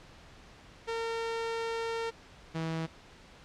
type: tone pair in turn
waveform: sawtooth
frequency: 457 / 162.23 Hz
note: A#4 / E3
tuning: -34 / -27 cents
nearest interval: octave + tritone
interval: 1793 cents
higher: first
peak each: -28 dBFS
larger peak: neither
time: 0.87-2.11 / 2.54-2.87 s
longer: first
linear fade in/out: 20 ms
effects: pink hiss -54 dBFS RMS until 3.44 s + low-pass 5000 Hz 12 dB/octave